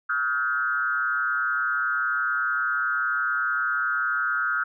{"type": "tone with frequency modulation", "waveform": "sine", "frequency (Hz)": 1418, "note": "F6", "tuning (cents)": 26, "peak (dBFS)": -22, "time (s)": [0.09, 4.64], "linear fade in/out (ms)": 10, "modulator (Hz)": 131, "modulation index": 1.1, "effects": []}